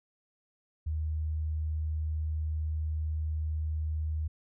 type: tone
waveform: sine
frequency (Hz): 77.78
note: D#2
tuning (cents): 0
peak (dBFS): -29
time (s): 0.86-4.28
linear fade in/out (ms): 10
effects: none